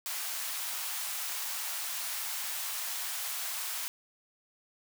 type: high-pass noise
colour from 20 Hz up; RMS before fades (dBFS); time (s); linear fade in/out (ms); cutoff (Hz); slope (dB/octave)
white; -36; 0.06-3.88; 0; 720; 24
effects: none